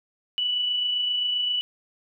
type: tone with amplitude modulation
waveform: sine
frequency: 2960 Hz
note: F#7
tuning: in tune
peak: -21 dBFS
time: 0.38-1.61 s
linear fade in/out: 0 ms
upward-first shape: sine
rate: 27.6 Hz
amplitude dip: 30%
effects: none